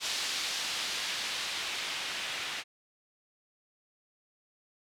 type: noise with low-pass filter sweep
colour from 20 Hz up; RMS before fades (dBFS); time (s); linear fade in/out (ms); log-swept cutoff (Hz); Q
blue; -35; 0-2.64; 50; 4300 to 2800; 1.1
effects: none